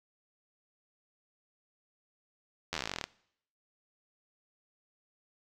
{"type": "slowing click train", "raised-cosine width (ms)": 0.2, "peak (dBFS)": -16, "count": 18, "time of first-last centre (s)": [2.73, 3.04], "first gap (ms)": 11, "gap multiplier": 1.06, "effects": ["noise-tail reverb RT60 0.7 s tail -22 dB re dry"]}